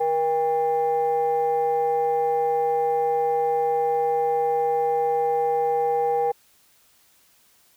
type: tone pair together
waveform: sine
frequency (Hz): 476.3 / 801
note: A#4 / G5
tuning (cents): +37 / +37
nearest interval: major sixth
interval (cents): 900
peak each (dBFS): -21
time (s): 0-6.32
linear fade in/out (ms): 10
effects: tanh soft clip ceiling -14 dBFS + white hiss -59 dBFS RMS until 7.76 s